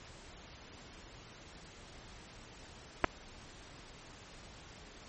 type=clicks; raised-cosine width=0.5 ms; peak=-11 dBFS; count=2; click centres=3.042 / 3.045 s; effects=pink hiss -53 dBFS RMS until 5.08 s + MP3 32 kbps